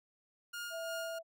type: tone with tremolo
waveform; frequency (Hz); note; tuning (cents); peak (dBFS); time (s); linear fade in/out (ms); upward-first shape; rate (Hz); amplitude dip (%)
sawtooth; 1418; F6; +26; -36; 0.53-1.19; 10; sine; 2.9; 45
type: tone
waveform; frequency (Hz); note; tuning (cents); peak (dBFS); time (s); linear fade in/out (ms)
sine; 659.3; E5; 0; -39; 0.7-1.23; 50
effects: none